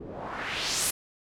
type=noise with low-pass filter sweep; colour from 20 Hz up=white; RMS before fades=-32 dBFS; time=0-0.91 s; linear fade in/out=10 ms; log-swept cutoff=310 to 12000 Hz; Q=1.8; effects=none